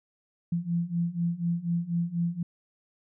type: beating tone pair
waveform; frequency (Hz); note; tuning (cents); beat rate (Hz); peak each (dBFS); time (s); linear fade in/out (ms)
sine; 168.7 / 172.8; E3 / F3; +40 / -18; 4.1; -30 / -28; 0.52-2.43; 5
effects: none